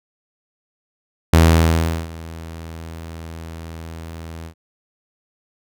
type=tone with ADSR envelope; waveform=sawtooth; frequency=81.9 Hz; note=E2; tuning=11 cents flat; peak=-4 dBFS; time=1.33-4.54 s; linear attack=4 ms; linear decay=740 ms; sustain=-23 dB; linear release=83 ms; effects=none